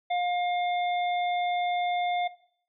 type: harmonic tone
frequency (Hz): 710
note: F5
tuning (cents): +28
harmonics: 1 / 3 / 5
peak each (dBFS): -25 / -35 / -39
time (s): 0.1-2.28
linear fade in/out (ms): 10
effects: noise-tail reverb RT60 0.6 s tail -17 dB re dry